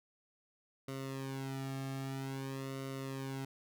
sawtooth tone with flanger, 134.7 Hz, C#3, 49 cents flat, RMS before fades -41 dBFS, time 0.88-3.45 s, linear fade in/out 5 ms, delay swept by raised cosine 1.2 to 2.04 ms, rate 0.51 Hz, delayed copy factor -1, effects none

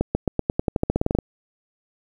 accelerating click train, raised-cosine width 2 ms, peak -6 dBFS, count 16, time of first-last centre 0.01-1.188 s, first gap 140 ms, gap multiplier 0.91, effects 8-bit

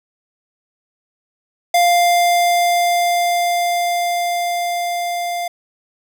square tone with level ramp, 698.5 Hz, F5, in tune, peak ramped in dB -11 to -21 dBFS, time 1.74-5.48 s, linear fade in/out 5 ms, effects none

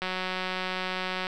click train, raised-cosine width 0.3 ms, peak -15 dBFS, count 232, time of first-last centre 0.02-1.269 s, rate 185 Hz, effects none

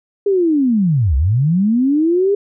sine linear two-way sweep, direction down then up, 411.5 to 61.74 to 411.5 Hz, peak -11 dBFS, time 0.26-2.35 s, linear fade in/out 5 ms, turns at 1.16 s, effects none

